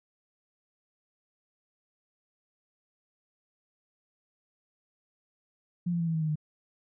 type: tone with pitch steps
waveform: sine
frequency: 175 / 171 / 167.1 / 163.28 / 159.55 / 155.91 / 152.35 Hz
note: F3 / F3 / E3 / E3 / D#3 / D#3 / D#3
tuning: +4 / -36 / +24 / -16 / +44 / +4 / -36 cents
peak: -26 dBFS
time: 5.86-6.357 s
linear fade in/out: 10 ms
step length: 71 ms
effects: none